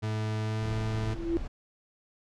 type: tone with pitch glide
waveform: 40% pulse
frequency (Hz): 108.4 to 109.79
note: A2 to A2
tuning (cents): -25 to -3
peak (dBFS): -28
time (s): 0.02-1.15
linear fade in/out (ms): 20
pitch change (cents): +22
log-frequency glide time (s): 0.42-0.64
type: noise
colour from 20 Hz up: brown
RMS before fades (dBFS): -37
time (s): 0.62-1.48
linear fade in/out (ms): 10
type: tone with exponential growth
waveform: sine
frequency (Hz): 335.7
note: E4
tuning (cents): +32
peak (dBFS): -22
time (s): 0.91-1.37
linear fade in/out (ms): 0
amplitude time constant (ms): 100
effects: low-pass 6000 Hz 12 dB/octave